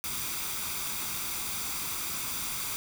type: noise with comb filter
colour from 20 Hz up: white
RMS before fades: -34 dBFS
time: 0.04-2.76 s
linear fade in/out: 0 ms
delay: 0.84 ms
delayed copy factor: +0.55
effects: none